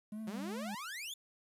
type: tone with vibrato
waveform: triangle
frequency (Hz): 208.3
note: G#3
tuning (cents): +5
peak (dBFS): -38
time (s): 0.12-0.75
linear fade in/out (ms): 5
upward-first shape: triangle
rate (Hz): 2.6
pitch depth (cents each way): 110
type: exponential sweep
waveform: sawtooth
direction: up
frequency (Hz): 174.3 to 3600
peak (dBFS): -38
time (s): 0.27-1.14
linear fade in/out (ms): 5
effects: resampled to 32000 Hz + 11-bit